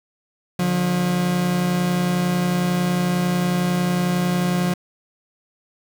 40% pulse tone pair together, 147.76 / 178.8 Hz, D3 / F3, +11 / +41 cents, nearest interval minor third, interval 330 cents, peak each -26 / -18 dBFS, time 0.59-4.74 s, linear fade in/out 5 ms, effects 7-bit

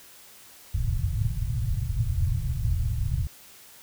white low-pass noise, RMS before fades -26 dBFS, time 0.74-3.27 s, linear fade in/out 5 ms, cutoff 130 Hz, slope 48 dB/octave, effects white hiss -50 dBFS RMS until 3.82 s

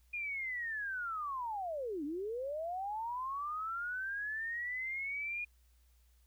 sine linear two-way sweep, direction down then up, 2451 to 277.2 to 2451 Hz, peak -36 dBFS, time 0.13-5.45 s, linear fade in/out 10 ms, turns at 2.04 s, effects added 60 Hz sine -64 dBFS peak until 6.26 s + white hiss -75 dBFS RMS until 6.26 s

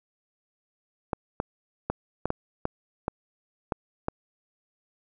clicks, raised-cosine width 1 ms, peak -12 dBFS, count 9, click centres 1.132 / 1.401 / 1.9 / 2.256 / 2.304 / 2.654 / 3.081 / 3.722 / 4.084 s, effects none

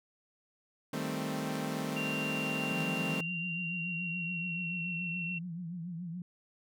sawtooth chord, A half-diminished seventh, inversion second, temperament equal, 155.56 / 196 / 220 / 261.6 Hz, Eb3 / G3 / A3 / C4, 0 / 0 / 0 / 0 cents, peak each -35 / -37 / -35 / -34 dBFS, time 0.93-3.21 s, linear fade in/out 5 ms
sine tone with pitch glide, 2768 to 2720 Hz, F7 to F7, -16 to -46 cents, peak -35 dBFS, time 1.96-5.39 s, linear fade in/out 10 ms, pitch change -30 cents, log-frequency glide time 3.49-5.03 s
sine tone with vibrato, 172.1 Hz, F3, 25 cents flat, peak -37 dBFS, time 2.71-6.22 s, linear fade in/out 2 ms, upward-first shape triangle, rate 7 Hz, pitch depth 120 cents each way
effects none

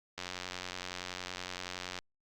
click train, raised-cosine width 0.2 ms, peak -21 dBFS, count 165, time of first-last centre 0.18-1.988 s, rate 90.7 Hz, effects Opus 48 kbps

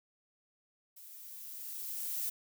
violet noise with level ramp, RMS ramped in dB -53 to -35 dBFS, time 0.96-2.3 s, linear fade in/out 10 ms, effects none

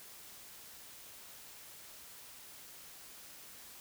silence, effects white hiss -53 dBFS RMS until 3.8 s

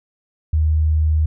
sine tone, 77.78 Hz, D#2, in tune, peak -13 dBFS, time 0.53-1.26 s, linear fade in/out 5 ms, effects none

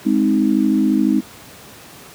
sine chord, Ab major, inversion none, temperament equal with one note detuned, 207.7 / 261.6 / 313.5 Hz, Ab3 / C4 / Eb4, 0 / 0 / +13 cents, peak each -17 dBFS, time 0.05-1.21 s, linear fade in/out 20 ms, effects pink hiss -40 dBFS RMS until 2.14 s + high-pass 100 Hz 12 dB/octave

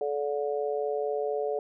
harmonic tone, 144.4 Hz, D3, 29 cents flat, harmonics 3 / 4 / 5, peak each -29 / -32 / -35 dBFS, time 0.01-1.59 s, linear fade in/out 2 ms, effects none

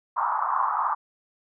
pink band-pass noise, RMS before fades -25 dBFS, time 0.16-0.95 s, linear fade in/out 20 ms, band 880 to 1200 Hz, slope 48 dB/octave, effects none

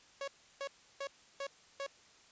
sawtooth tone bursts, 554.4 Hz, C#5, in tune, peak -34 dBFS, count 5, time 0.21-1.865 s, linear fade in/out 2 ms, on 67 ms, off 330 ms, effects white hiss -62 dBFS RMS until 2.31 s + resampled to 16000 Hz

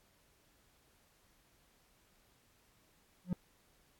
triangle tone with exponential growth, 180 Hz, F#3, 47 cents flat, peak -25 dBFS, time 3.24-3.33 s, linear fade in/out 2 ms, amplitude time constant 19 ms, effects pink hiss -70 dBFS RMS until 3.99 s + AAC 64 kbps

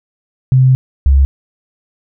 sine tone pair in turn, 130 / 68.23 Hz, C3 / C#2, -11 / -27 cents, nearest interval major seventh, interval 1116 cents, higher first, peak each -5 dBFS, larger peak neither, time 0.52-0.75 / 1.06-1.25 s, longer first, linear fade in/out 0 ms, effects none

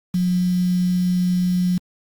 sine tone with quantisation, 180.2 Hz, F#3, 45 cents flat, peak -16 dBFS, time 0.14-1.78 s, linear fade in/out 5 ms, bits 6, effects Opus 48 kbps

